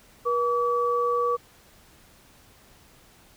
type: tone pair together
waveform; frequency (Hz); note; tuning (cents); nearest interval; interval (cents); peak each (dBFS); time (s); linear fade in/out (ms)
sine; 481.7 / 1145.7; B4 / D6; -43 / -43; octave + minor third; 1500; -24; 0.25-1.37; 20
effects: pink hiss -55 dBFS RMS until 3.36 s